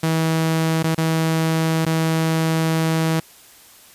sawtooth tone with dropouts, 161.4 Hz, E3, 36 cents flat, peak -13 dBFS, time 0.03-3.2 s, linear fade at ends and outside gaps 5 ms, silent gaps 0.828-0.84 / 0.948-0.979 / 1.852-1.863 s, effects white hiss -47 dBFS RMS until 3.94 s + resampled to 32000 Hz

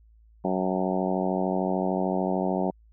harmonic tone with a mistuned harmonic, 93.4 Hz, F#2, 17 cents sharp, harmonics 2 / 3 / 4 / 5 / 6 / 7 / 8 / 9 / 10, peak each -28 / -32 / -31 / -36 / -33 / -32 / -33 / -38 / -38 dBFS, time 0.44-2.71 s, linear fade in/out 10 ms, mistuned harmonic 10, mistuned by -42 cents, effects added 55 Hz sine -53 dBFS peak until 2.92 s

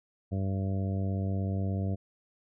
harmonic tone, 96.6 Hz, G2, 25 cents flat, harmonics 1 / 2 / 3 / 4 / 5 / 6 / 7, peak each -29 / -34 / -41 / -45 / -45 / -46 / -45 dBFS, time 0.31-1.96 s, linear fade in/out 20 ms, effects none

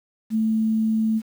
sine tone with quantisation, 220.3 Hz, A3, 2 cents sharp, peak -18 dBFS, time 0.3-1.22 s, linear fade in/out 50 ms, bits 8, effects none

